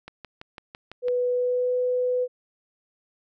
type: click train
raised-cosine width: 0.3 ms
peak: -23 dBFS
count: 7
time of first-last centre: 0.08-1.083 s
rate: 5.98 Hz
type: tone with pitch glide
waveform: sine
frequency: 493.9 to 499.1 Hz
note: B4 to B4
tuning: 0 to +18 cents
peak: -21 dBFS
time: 1.02-2.28 s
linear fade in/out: 50 ms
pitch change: +18 cents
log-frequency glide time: 1.31-1.77 s
effects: none